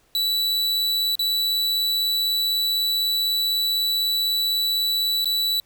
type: tone with dropouts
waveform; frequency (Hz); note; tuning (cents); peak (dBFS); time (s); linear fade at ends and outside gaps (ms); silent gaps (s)
45% pulse; 3948; B7; -1; -20; 0.15-5.6; 1; 1.154-1.193 / 5.245-5.256
effects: pink hiss -61 dBFS RMS until 5.65 s